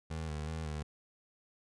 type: tone with vibrato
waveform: 25% pulse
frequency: 77.78 Hz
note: D#2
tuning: in tune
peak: -33 dBFS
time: 0.1-0.83 s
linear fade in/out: 10 ms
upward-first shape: square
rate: 2.7 Hz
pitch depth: 47 cents each way
effects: resampled to 22050 Hz